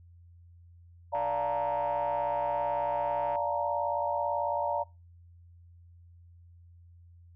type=chord; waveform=sine; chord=Bb major seventh; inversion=first; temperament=just; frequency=582.7 / 699.2 / 874.1 / 932.3 Hz; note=D5 / F5 / A5 / Bb5; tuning=-14 / +2 / -12 / 0 cents; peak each=-32 / -34 / -37 / -31 dBFS; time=1.12-4.84 s; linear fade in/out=20 ms
type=click train; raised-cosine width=0.5 ms; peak=-31 dBFS; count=332; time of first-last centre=1.15-3.357 s; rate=150 Hz
effects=noise-tail reverb RT60 0.3 s tail -25 dB re dry + added 86 Hz sine -52 dBFS peak until 7.35 s